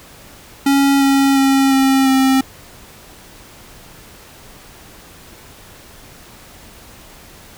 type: tone with pitch steps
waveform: square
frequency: 277.2 / 274.2 / 271.2 / 268.2 / 265.3 Hz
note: C#4 / C#4 / C#4 / C4 / C4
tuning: 0 / -19 / -38 / +43 / +24 cents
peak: -11 dBFS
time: 0.66-2.41 s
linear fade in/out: 5 ms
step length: 350 ms
effects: pink hiss -41 dBFS RMS until 7.57 s